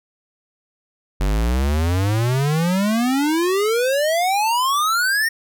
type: exponential sweep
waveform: square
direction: up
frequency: 46.25 to 1863 Hz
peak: -17 dBFS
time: 1.2-5.29 s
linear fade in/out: 10 ms
effects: none